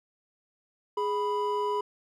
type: tone pair together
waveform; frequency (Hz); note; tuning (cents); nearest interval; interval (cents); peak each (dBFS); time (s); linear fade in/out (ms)
triangle; 415.3 / 987.8; G#4 / B5; 0 / 0; octave + minor third; 1500; -27; 0.97-1.81; 5
effects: none